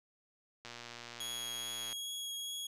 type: click train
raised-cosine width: 0.2 ms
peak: -29 dBFS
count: 153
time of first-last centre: 0.65-1.927 s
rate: 119 Hz
type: tone with vibrato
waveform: sawtooth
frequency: 3319 Hz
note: G#7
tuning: 2 cents flat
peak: -36 dBFS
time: 1.2-2.67 s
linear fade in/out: 5 ms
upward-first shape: triangle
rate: 2.4 Hz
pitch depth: 10 cents each way
effects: resampled to 32000 Hz